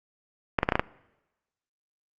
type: clicks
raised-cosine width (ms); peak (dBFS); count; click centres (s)
0.5; -6; 6; 0.588 / 0.631 / 0.689 / 0.722 / 0.755 / 0.795
effects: noise-tail reverb RT60 1.0 s tail -22 dB re dry + Opus 48 kbps